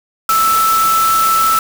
sine tone in noise, 1318.5 Hz, E6, in tune, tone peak -10 dBFS, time 0.29-1.59 s, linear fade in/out 2 ms, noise white, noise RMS -20 dBFS, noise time 0.29-1.59 s, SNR +7 dB, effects none

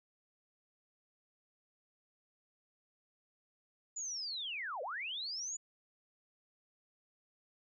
sine linear two-way sweep, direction down then up, 7040 to 466.7 to 7040 Hz, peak -38 dBFS, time 3.96-5.57 s, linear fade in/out 10 ms, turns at 4.82 s, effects none

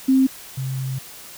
sine tone pair in turn, 264.3 / 132.15 Hz, C4 / C3, +18 / +18 cents, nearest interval octave, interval 1200 cents, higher first, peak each -12 / -23 dBFS, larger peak first, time 0.08-0.27 / 0.57-0.99 s, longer second, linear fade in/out 10 ms, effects white hiss -40 dBFS RMS until 1.37 s

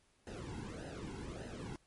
brown noise with flanger, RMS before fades -45 dBFS, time 0.27-1.76 s, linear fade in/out 0 ms, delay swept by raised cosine 0.87 to 1.7 ms, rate 1.7 Hz, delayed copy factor -0.95, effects pink hiss -72 dBFS RMS until 1.86 s + MP3 48 kbps

